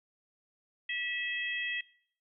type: harmonic tone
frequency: 649 Hz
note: E5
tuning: 27 cents flat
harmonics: 3 / 4 / 5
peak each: -35 / -37 / -39 dBFS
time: 0.89-1.81 s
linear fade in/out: 5 ms
effects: noise-tail reverb RT60 0.6 s tail -22 dB re dry